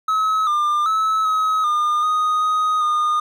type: tone with pitch steps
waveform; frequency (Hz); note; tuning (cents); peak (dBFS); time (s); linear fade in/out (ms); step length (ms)
triangle; 1284 / 1199 / 1298 / 1275 / 1212 / 1243 / 1250 / 1222; E6 / D6 / E6 / D#6 / D#6 / D#6 / D#6 / D#6; -46 / +36 / -27 / +42 / -46 / -2 / +8 / -32; -14; 0.08-3.2; 5; 390
effects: none